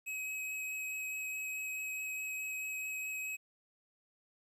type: tone with vibrato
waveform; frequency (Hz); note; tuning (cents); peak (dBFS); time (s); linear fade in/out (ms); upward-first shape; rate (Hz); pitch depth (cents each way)
square; 2547; D#7; +40; -38; 0.06-3.37; 20; triangle; 4.7; 10
effects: 12-bit